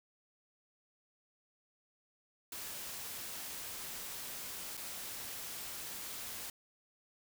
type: noise with dropouts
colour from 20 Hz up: white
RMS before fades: -44 dBFS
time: 2.52-6.5 s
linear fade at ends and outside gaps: 2 ms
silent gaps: 4.77-4.775 s
effects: none